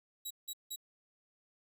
15% pulse tone bursts, 3870 Hz, B7, 36 cents flat, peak -32 dBFS, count 3, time 0.25-0.761 s, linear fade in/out 10 ms, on 57 ms, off 170 ms, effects none

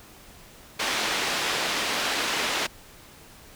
white band-pass noise, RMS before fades -27 dBFS, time 0.79-2.67 s, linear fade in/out 10 ms, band 240 to 3800 Hz, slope 12 dB/octave, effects pink hiss -49 dBFS RMS until 3.55 s

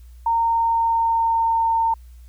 sine tone with pitch glide, 920 to 909.4 Hz, A#5 to A#5, -23 to -43 cents, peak -16 dBFS, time 0.26-1.94 s, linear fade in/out 5 ms, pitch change -20 cents, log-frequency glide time 0.42-1.75 s, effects added 60 Hz sine -40 dBFS peak until 2.28 s + white hiss -61 dBFS RMS until 2.28 s

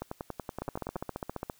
two click trains, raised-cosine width 1 ms, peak -21 / -20 dBFS, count 11 / 14, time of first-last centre 0.02-0.963 / 0.62-1.498 s, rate 10.6 / 14.8 Hz, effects white hiss -63 dBFS RMS until 1.59 s

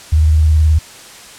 sine tone with vibrato, 77.78 Hz, D#2, in tune, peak -7 dBFS, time 0.12-0.79 s, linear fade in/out 10 ms, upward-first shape square, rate 19 Hz, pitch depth 50 cents each way, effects white hiss -36 dBFS RMS until 1.38 s + low-pass 9000 Hz 12 dB/octave

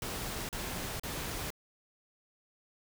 pink noise bursts, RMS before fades -38 dBFS, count 3, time 0.02-1.504 s, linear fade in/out 2 ms, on 470 ms, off 37 ms, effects none

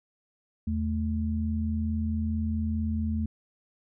sine tone pair together, 81.09 / 218.8 Hz, E2 / A3, -28 / -9 cents, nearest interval octave + perfect fourth, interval 1719 cents, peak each -28 / -29 dBFS, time 0.67-3.26 s, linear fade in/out 5 ms, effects none

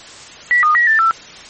sine tone with pitch steps, 1949 / 1227 / 1912 / 1775 / 1334 Hz, B6 / D#6 / A#6 / A6 / E6, -23 / -25 / +43 / +15 / +20 cents, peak -9 dBFS, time 0.51-1.11 s, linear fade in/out 0 ms, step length 120 ms, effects white hiss -36 dBFS RMS until 1.49 s + MP3 32 kbps

